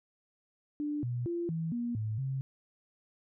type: tone with pitch steps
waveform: sine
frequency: 295.6 / 121.6 / 343.5 / 163.1 / 238.2 / 108.6 / 133.9 Hz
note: D4 / B2 / F4 / E3 / A#3 / A2 / C3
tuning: +11 / -26 / -29 / -18 / +38 / -22 / +40 cents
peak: -31 dBFS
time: 0.8-2.41 s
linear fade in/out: 0 ms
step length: 230 ms
effects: none